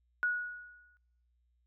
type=tone with exponential decay; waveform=sine; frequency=1459 Hz; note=F#6; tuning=25 cents flat; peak=-26 dBFS; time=0.23-0.97 s; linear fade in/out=0 ms; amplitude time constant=160 ms; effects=noise-tail reverb RT60 0.8 s tail -25 dB re dry + added 60 Hz sine -70 dBFS peak until 1.66 s